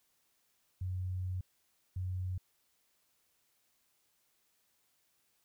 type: tone bursts at uneven times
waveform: sine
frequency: 92 Hz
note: F#2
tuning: 9 cents flat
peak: -34 dBFS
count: 2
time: 0.81-1.41 / 1.96-2.38 s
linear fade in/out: 5 ms
effects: white hiss -75 dBFS RMS until 5.44 s